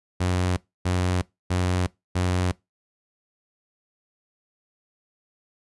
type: tone bursts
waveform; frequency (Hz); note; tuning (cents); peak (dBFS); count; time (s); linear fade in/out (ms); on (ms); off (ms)
sawtooth; 90.6; F#2; -36; -17; 4; 0.2-2.52; 10; 370; 280
effects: noise-tail reverb RT60 0.2 s tail -22 dB re dry + resampled to 24000 Hz